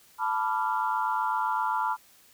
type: chord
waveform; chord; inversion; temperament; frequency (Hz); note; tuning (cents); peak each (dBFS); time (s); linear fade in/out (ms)
sine; B half-diminished seventh; third; equal with one note detuned; 880 / 987.8 / 1174.7 / 1381.7; A5 / B5 / D6 / F6; 0 / 0 / 0 / -19; -29 / -28 / -34 / -32; 0.18-1.97; 50
effects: tanh soft clip ceiling -14 dBFS + white hiss -58 dBFS RMS until 2.33 s